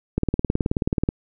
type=click train; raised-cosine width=3 ms; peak=-7 dBFS; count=18; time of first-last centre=0.18-1.089 s; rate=18.7 Hz; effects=none